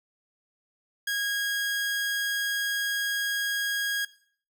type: tone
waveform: sawtooth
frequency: 1640 Hz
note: G#6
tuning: 22 cents flat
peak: -23 dBFS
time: 1.07-4.05 s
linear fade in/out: 5 ms
effects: noise-tail reverb RT60 0.5 s tail -17 dB re dry